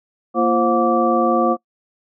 sine tone cluster, 232.8 / 343.1 / 527 / 717 / 1162 Hz, A#3 / F4 / C5 / F5 / D6, -2 / -31 / +12 / +45 / -19 cents, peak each -20 dBFS, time 0.34-1.57 s, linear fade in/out 50 ms, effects noise-tail reverb RT60 0.1 s tail -24 dB re dry

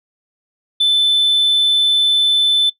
sine tone, 3520 Hz, A7, in tune, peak -8 dBFS, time 0.8-2.7 s, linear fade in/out 10 ms, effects noise-tail reverb RT60 0.1 s tail -19 dB re dry + tanh soft clip ceiling -9 dBFS

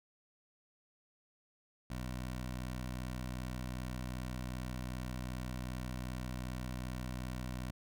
15% pulse tone with notch filter, 62.6 Hz, B1, 24 cents sharp, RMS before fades -41 dBFS, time 1.9-7.71 s, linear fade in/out 5 ms, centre 450 Hz, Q 1.9, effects none

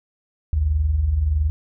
sine tone pair together, 55.35 / 76.8 Hz, A1 / D#2, +11 / -22 cents, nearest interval tritone, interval 567 cents, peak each -25 / -17 dBFS, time 0.53-1.5 s, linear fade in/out 0 ms, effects none

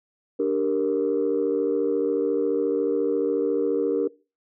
sine chord, G minor, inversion second, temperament equal, 293.7 / 392 / 466.2 Hz, D4 / G4 / Bb4, 0 / 0 / 0 cents, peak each -25 / -25 / -22 dBFS, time 0.39-4.08 s, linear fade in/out 10 ms, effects noise-tail reverb RT60 0.3 s tail -20 dB re dry + tanh soft clip ceiling -14 dBFS

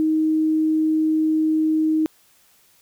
sine tone, 313.7 Hz, D#4, 14 cents sharp, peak -16 dBFS, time 0-2.06 s, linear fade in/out 0 ms, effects white hiss -57 dBFS RMS until 2.81 s

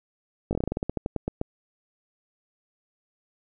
slowing click train, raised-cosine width 2 ms, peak -13 dBFS, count 16, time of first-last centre 0.51-1.414 s, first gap 19 ms, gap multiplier 1.15, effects none

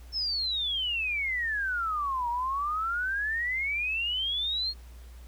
sine exponential two-way sweep, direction down then up, 5380 to 938 to 4327 Hz, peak -27 dBFS, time 0.12-4.74 s, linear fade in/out 50 ms, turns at 2.29 s, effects added 60 Hz sine -44 dBFS peak until 5.27 s + pink hiss -58 dBFS RMS until 5.27 s

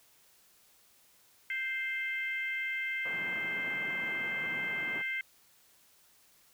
harmonic tone, 523.3 Hz, C5, in tune, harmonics 3 / 4 / 5 / 6, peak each -39 / -33 / -47 / -49 dBFS, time 1.5-5.21 s, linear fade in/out 2 ms
pink band-pass noise, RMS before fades -46 dBFS, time 3.05-5.02 s, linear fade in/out 5 ms, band 150 to 2100 Hz, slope 24 dB/octave
effects white hiss -64 dBFS RMS until 6.53 s

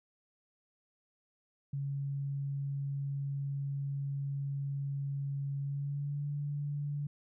sine tone with pitch glide, 139.6 to 144.77 Hz, C#3 to D3, +13 to -24 cents, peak -33 dBFS, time 1.73-7.07 s, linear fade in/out 5 ms, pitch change +63 cents, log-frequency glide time 5.59-6.27 s, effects none

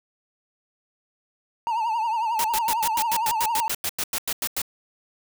triangle tone with vibrato, 905 Hz, A5, 48 cents sharp, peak -20 dBFS, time 1.67-3.68 s, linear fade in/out 0 ms, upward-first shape triangle, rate 11 Hz, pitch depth 110 cents each way
white noise bursts, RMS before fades -26 dBFS, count 16, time 2.39-4.618 s, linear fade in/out 2 ms, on 53 ms, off 92 ms
effects none

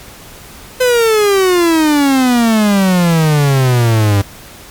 45% pulse exponential sweep, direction down, 512 to 98 Hz, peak -8 dBFS, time 0.8-4.22 s, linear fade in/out 10 ms, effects pink hiss -35 dBFS RMS until 4.7 s + MP3 96 kbps

